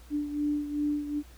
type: beating tone pair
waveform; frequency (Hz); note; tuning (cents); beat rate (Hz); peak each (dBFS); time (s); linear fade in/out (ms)
sine; 293.7 / 296.3; D4 / D4; 0 / +15; 2.6; -28 / -34; 0.1-1.23; 50
effects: added 60 Hz sine -49 dBFS peak until 1.37 s + pink hiss -57 dBFS RMS until 1.37 s